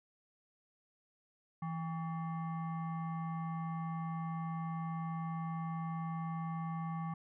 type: tone with frequency modulation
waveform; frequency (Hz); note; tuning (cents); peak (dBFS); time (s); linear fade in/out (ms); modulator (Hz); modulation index
sine; 164.81; E3; 0; -36; 1.62-7.14; 5; 969; 0.7
effects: none